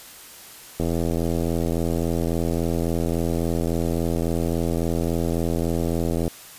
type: click train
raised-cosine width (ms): 2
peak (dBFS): -11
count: 459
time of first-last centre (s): 0.8-6.278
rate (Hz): 83.6
effects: white hiss -43 dBFS RMS until 6.58 s + resampled to 32000 Hz